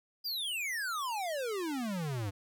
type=exponential sweep; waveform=square; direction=down; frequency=4977 to 94.6 Hz; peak=-34 dBFS; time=0.24-2.31 s; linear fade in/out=20 ms; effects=none